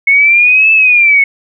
sine linear two-way sweep, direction up then down, 2187 to 2637 to 2187 Hz, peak -4 dBFS, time 0.07-1.24 s, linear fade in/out 5 ms, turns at 0.72 s, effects none

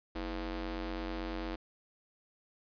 sawtooth ring-modulated tone, 185 Hz, F#3, in tune, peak -29 dBFS, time 0.15-1.56 s, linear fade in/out 10 ms, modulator 137 Hz, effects resampled to 11025 Hz

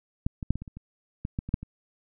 clicks, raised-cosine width 5 ms, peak -13 / -21 / -9 / -21 / -25 / -29 / -28 / -18 / -16 / -24 / -10 / -25 dBFS, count 12, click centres 0.265 / 0.428 / 0.506 / 0.556 / 0.62 / 0.678 / 0.77 / 1.251 / 1.389 / 1.49 / 1.541 / 1.63 s, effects none

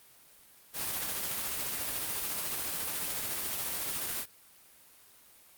white noise with tremolo, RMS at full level -33 dBFS, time 0.73-4.26 s, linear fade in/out 50 ms, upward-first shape triangle, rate 14 Hz, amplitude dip 30%, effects white hiss -58 dBFS RMS until 5.57 s + Opus 32 kbps

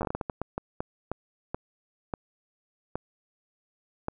slowing click train, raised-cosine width 1 ms, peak -16 dBFS, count 17, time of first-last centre 0.01-4.084 s, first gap 9 ms, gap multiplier 1.38, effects none

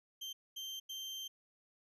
35% pulse tone bursts at uneven times, 3140 Hz, G7, 2 cents sharp, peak -40 dBFS, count 3, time 0.21-0.33 / 0.56-0.8 / 0.89-1.28 s, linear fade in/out 10 ms, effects resampled to 32000 Hz

